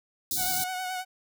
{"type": "band-stop noise", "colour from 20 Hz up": "white", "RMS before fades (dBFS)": -29, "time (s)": [0.31, 0.64], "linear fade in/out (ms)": 2, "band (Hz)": [390, 3600], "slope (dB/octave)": 96}
{"type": "tone with vibrato", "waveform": "sawtooth", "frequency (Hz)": 740, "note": "F#5", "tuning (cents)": 0, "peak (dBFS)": -27, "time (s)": [0.36, 1.05], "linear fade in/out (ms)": 50, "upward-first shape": "sine", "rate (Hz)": 9.3, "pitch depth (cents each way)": 27}
{"effects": []}